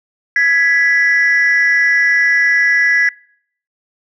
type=tone pair together; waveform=sine; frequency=1667.4 / 1975.5 Hz; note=G#6 / B6; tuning=+6 / 0 cents; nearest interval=minor third; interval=294 cents; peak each=-11 dBFS; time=0.36-3.09 s; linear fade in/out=2 ms; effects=noise-tail reverb RT60 0.6 s tail -23 dB re dry + tanh soft clip ceiling -5 dBFS